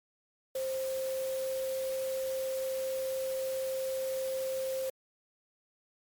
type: tone in noise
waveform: sine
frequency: 527 Hz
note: C5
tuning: 12 cents sharp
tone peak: -31 dBFS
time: 0.55-4.9 s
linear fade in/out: 5 ms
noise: white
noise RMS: -45 dBFS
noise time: 0.55-4.9 s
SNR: +11 dB
effects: MP3 96 kbps